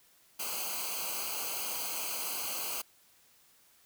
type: noise with comb filter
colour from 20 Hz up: white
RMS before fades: -36 dBFS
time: 0.39-2.82 s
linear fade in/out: 10 ms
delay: 0.55 ms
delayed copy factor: -0.95
effects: white hiss -64 dBFS RMS until 3.85 s